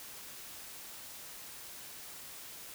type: silence
effects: white hiss -48 dBFS RMS until 2.74 s